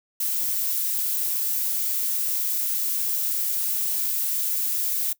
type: noise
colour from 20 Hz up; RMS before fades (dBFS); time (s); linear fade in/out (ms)
violet; -25; 0.2-5.13; 5
effects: noise-tail reverb RT60 0.1 s tail -21 dB re dry